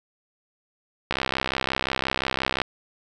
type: click train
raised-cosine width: 0.3 ms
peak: -7 dBFS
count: 100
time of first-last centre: 1.11-2.617 s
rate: 65.7 Hz
effects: none